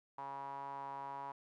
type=tone with band-pass filter; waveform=sawtooth; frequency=138.59 Hz; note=C#3; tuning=in tune; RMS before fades=-45 dBFS; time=0.18-1.32 s; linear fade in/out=5 ms; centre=930 Hz; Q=9.6; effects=none